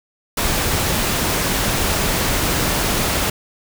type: noise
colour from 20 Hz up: pink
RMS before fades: -19 dBFS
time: 0.37-3.3 s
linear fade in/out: 5 ms
effects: none